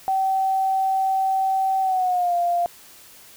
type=tone with pitch glide; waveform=sine; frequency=768 to 696.2 Hz; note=G5 to F5; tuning=-36 to -6 cents; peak=-18 dBFS; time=0.08-2.66 s; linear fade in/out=0 ms; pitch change=-170 cents; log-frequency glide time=1.81-2.35 s; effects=white hiss -47 dBFS RMS until 3.36 s